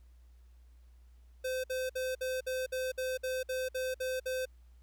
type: tone bursts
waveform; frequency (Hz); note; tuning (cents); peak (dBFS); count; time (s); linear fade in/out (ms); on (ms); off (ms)
square; 515; C5; -28; -33; 12; 1.44-4.456; 10; 200; 56
effects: added 60 Hz sine -55 dBFS peak until 4.82 s + pink hiss -75 dBFS RMS until 4.82 s